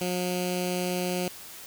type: tone with notch filter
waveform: 10% pulse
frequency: 180 Hz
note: F#3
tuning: 47 cents flat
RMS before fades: -29 dBFS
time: 0.01-1.28 s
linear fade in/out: 2 ms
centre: 1100 Hz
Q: 0.86
effects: white hiss -44 dBFS RMS until 1.66 s